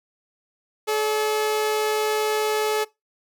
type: tone pair together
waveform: sawtooth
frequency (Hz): 429.4 / 574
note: A4 / D5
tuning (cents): -42 / -40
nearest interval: perfect fourth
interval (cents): 502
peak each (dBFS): -17 / -29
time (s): 0.87-2.85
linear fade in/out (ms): 20
effects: noise-tail reverb RT60 0.2 s tail -21 dB re dry